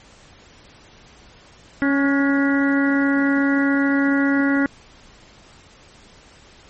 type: harmonic tone with a mistuned harmonic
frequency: 278 Hz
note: C#4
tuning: 5 cents sharp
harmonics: 1 / 2 / 3 / 4 / 5 / 6 / 7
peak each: -16 / -28 / -33 / -33 / -26 / -28 / -27 dBFS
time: 1.82-4.66 s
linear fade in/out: 0 ms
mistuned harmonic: 5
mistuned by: +45 cents
effects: pink hiss -48 dBFS RMS until 6.69 s + MP3 32 kbps